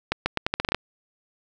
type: accelerating click train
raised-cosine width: 0.3 ms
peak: -6 dBFS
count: 10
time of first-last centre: 0.12-0.746 s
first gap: 140 ms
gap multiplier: 0.81
effects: none